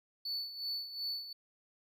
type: tone with tremolo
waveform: triangle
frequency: 4468 Hz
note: C#8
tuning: 13 cents sharp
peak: -33 dBFS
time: 0.25-1.33 s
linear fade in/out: 5 ms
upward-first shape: sine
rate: 2.7 Hz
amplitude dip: 70%
effects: none